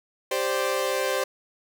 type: chord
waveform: sawtooth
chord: G suspended fourth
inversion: none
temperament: equal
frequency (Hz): 392 / 523.3 / 587.3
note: G4 / C5 / D5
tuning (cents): 0 / 0 / 0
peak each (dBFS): -26 / -22 / -26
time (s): 0.31-1.24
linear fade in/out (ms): 5
effects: none